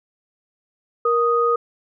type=tone pair together; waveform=sine; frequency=470.1 / 1244.5 Hz; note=A#4 / D#6; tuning=+15 / 0 cents; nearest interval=octave + perfect fourth; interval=1685 cents; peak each=-18 dBFS; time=1.05-1.56 s; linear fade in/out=5 ms; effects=none